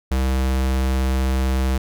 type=tone; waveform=square; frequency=65.41 Hz; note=C2; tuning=in tune; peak=-18 dBFS; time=0.11-1.78 s; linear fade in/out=5 ms; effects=none